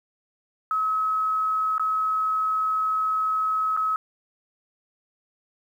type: tone with dropouts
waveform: sine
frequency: 1283 Hz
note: E6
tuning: 47 cents flat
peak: -21 dBFS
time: 0.71-3.96 s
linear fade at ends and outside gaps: 1 ms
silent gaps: 1.781-1.796 / 3.766-3.773 s
effects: 9-bit